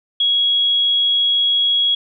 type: tone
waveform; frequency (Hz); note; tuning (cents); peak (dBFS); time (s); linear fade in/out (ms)
sine; 3322; G#7; 0; -13; 0.2-1.95; 5
effects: none